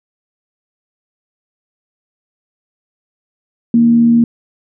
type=tone with frequency modulation; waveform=sine; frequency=233.8 Hz; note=A#3; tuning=5 cents sharp; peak=-6 dBFS; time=3.74-4.24 s; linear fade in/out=2 ms; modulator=75.7 Hz; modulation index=0.21; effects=none